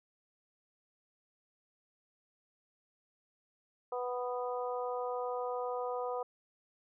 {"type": "harmonic tone", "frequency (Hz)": 247.5, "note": "B3", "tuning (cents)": 4, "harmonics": [2, 3, 4, 5], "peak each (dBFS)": [-36, -40, -42, -44], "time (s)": [3.92, 6.23], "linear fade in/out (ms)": 5, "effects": []}